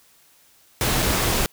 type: noise with dropouts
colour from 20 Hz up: pink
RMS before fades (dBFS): -21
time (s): 0.81-1.46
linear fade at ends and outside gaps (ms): 0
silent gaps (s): 1.023-1.026
effects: white hiss -56 dBFS RMS until 1.52 s